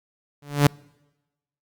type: tone with exponential growth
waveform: sawtooth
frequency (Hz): 144.3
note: D3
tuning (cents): -30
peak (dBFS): -7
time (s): 0.42-0.67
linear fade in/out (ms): 5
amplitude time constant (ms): 54
effects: noise-tail reverb RT60 1.0 s tail -26 dB re dry + Opus 48 kbps